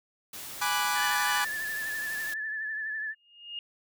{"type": "noise", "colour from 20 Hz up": "white", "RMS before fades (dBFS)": -41, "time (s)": [0.33, 2.34], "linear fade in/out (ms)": 5}
{"type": "chord", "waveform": "sawtooth", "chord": "G# half-diminished seventh", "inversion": "none", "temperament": "equal", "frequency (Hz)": [830.6, 987.8, 1174.7, 1480], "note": ["G#5", "B5", "D6", "F#6"], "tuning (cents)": [0, 0, 0, 0], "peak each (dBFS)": -28, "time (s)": [0.61, 1.45], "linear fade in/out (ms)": 10}
{"type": "tone with vibrato", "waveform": "sine", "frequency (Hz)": 1741, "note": "A6", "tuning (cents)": -19, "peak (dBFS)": -31, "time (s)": [0.94, 3.15], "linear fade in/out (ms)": 50, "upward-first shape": "triangle", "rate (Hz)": 12, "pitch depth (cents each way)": 52}
{"type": "tone with exponential growth", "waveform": "sine", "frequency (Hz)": 2843, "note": "F7", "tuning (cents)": 30, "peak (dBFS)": -32, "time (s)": [3.13, 3.59], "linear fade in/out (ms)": 1, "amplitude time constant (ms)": 100}
{"effects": []}